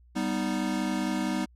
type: chord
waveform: square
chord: G augmented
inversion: none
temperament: equal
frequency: 196 / 246.9 / 311.1 Hz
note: G3 / B3 / D#4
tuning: 0 / 0 / 0 cents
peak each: -32 dBFS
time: 0.15-1.46 s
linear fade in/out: 20 ms
effects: added 60 Hz sine -54 dBFS peak until 1.55 s + low-pass 10000 Hz 12 dB/octave